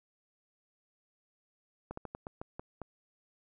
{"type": "slowing click train", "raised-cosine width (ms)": 1, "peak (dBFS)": -26, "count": 8, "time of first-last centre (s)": [1.91, 2.817], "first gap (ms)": 64, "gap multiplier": 1.23, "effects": []}